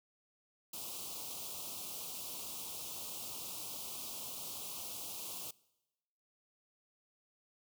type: band-stop noise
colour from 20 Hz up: white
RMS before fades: -44 dBFS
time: 0.73-5.51 s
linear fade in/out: 5 ms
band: 1200 to 2600 Hz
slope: 48 dB/octave
effects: noise-tail reverb RT60 1.0 s tail -23 dB re dry + high-pass 80 Hz 12 dB/octave